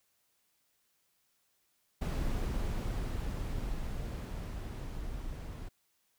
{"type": "noise with level ramp", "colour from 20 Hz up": "brown", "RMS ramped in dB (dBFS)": [-32, -42], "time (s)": [2.01, 5.69], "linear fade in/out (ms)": 10, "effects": ["white hiss -75 dBFS RMS until 6.18 s"]}